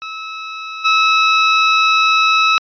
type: tone with level steps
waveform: 20% pulse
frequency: 1298 Hz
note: E6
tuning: 27 cents flat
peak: -20 / -5 dBFS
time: 0.02-2.58 s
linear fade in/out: 0 ms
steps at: 0.84 s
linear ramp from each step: 20 ms
effects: resampled to 11025 Hz

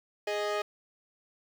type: tone pair together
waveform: sawtooth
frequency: 415.3 / 622.3 Hz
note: G#4 / D#5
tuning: 0 / 0 cents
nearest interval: perfect fifth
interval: 700 cents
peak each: -28 dBFS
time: 0.27-0.62 s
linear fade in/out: 5 ms
effects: low-pass 5000 Hz 12 dB/octave + 9-bit

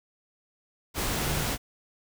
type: tone in noise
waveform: sine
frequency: 150 Hz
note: D3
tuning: 37 cents sharp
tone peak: -33 dBFS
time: 1.18-1.46 s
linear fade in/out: 50 ms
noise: pink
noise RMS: -29 dBFS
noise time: 0.94-1.58 s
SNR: -7 dB
effects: none

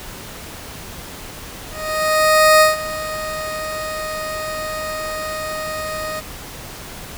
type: tone with ADSR envelope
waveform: 20% pulse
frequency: 622.3 Hz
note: D#5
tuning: in tune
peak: -3 dBFS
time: 1.7-6.21 s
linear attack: 910 ms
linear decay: 150 ms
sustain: -16 dB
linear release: 22 ms
effects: pink hiss -34 dBFS RMS until 7.17 s

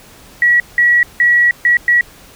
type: tone bursts at uneven times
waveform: sine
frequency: 1926 Hz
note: B6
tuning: 44 cents flat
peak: -7 dBFS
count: 5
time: 0.42-0.6 / 0.78-1.03 / 1.2-1.51 / 1.65-1.77 / 1.88-2.01 s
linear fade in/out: 2 ms
effects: pink hiss -41 dBFS RMS until 2.35 s

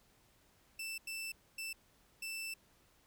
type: tone bursts at uneven times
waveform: sawtooth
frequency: 2660 Hz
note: E7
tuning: 15 cents sharp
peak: -37 dBFS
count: 4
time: 0.79-0.98 / 1.07-1.32 / 1.58-1.73 / 2.22-2.54 s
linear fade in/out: 5 ms
effects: pink hiss -69 dBFS RMS until 3.06 s

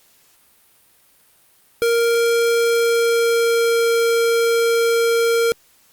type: tone with pitch glide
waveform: square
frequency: 466.2 to 463.2 Hz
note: A#4 to A#4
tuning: 0 to -11 cents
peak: -15 dBFS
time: 1.82-5.52 s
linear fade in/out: 0 ms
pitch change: -11 cents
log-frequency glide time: 2.48-3.96 s
effects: white hiss -55 dBFS RMS until 5.92 s + Opus 48 kbps

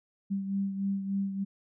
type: beating tone pair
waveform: sine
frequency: 196 / 199.4 Hz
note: G3 / G3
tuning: 0 / +30 cents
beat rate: 3.4 Hz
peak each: -29 / -37 dBFS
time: 0.3-1.45 s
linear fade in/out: 20 ms
effects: none

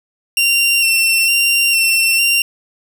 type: tone with vibrato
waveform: sawtooth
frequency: 2736 Hz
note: F7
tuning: 36 cents flat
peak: -8 dBFS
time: 0.37-2.42 s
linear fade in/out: 2 ms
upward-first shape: square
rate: 1.1 Hz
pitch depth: 20 cents each way
effects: none

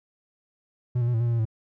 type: tone with pitch steps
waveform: triangle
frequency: 123.3 / 118.4 / 122.3 / 112.6 / 119.4 / 117.8 / 116.3 / 110.6 Hz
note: B2 / A#2 / B2 / A2 / A#2 / A#2 / A#2 / A2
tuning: -2 / +27 / -16 / +40 / +42 / +19 / -4 / +9 cents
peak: -19 dBFS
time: 0.95-1.454 s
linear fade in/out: 10 ms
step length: 63 ms
effects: none

